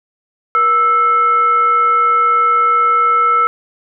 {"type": "tone with frequency modulation", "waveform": "sine", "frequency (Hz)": 1318.5, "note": "E6", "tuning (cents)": 0, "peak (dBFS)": -9, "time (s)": [0.55, 3.47], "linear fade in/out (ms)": 0, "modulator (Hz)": 841, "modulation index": 0.35, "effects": []}